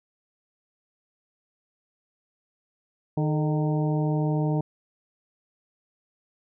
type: harmonic tone with a mistuned harmonic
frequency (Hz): 153.3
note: D#3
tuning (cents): -25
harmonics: 1 / 2 / 3 / 4 / 5 / 6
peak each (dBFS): -23 / -29 / -33 / -35 / -37 / -39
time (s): 3.17-4.61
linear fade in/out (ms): 5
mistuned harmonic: 3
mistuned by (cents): -77
effects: none